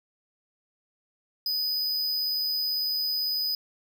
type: tone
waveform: square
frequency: 4989 Hz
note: D#8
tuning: 4 cents sharp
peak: -26 dBFS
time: 1.46-3.55 s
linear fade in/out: 2 ms
effects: none